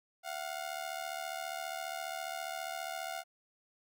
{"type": "ring-modulated tone", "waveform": "sawtooth", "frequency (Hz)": 713, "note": "F5", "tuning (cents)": 36, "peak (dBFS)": -31, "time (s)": [0.23, 3.24], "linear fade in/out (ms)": 50, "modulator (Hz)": 37.4, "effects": []}